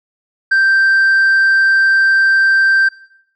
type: tone with tanh clipping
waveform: sine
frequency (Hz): 1568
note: G6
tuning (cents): 0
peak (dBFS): -9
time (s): 0.51-2.89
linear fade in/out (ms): 10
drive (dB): 2
effects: noise-tail reverb RT60 0.7 s tail -20 dB re dry